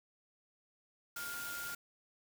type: tone in noise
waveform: sine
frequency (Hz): 1409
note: F6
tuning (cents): +15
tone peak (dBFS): -42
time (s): 1.16-1.75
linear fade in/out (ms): 5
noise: white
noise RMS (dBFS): -45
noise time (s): 1.16-1.75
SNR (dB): 0
effects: none